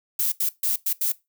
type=noise bursts at uneven times; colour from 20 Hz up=violet; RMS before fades=-23 dBFS; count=5; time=0.19-0.32 / 0.4-0.49 / 0.63-0.76 / 0.86-0.93 / 1.01-1.12 s; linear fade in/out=5 ms; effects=noise-tail reverb RT60 0.2 s tail -19 dB re dry